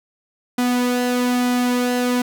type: tone with flanger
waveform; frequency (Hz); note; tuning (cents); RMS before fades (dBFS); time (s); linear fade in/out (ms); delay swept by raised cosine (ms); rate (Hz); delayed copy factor
sawtooth; 246.9; B3; 0; -19; 0.58-2.22; 5; 1.8 to 3.2; 1.1; -0.5
effects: none